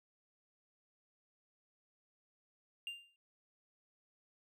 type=tone with exponential decay; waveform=triangle; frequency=2794 Hz; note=F7; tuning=in tune; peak=-36 dBFS; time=2.87-3.16 s; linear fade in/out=1 ms; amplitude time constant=63 ms; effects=none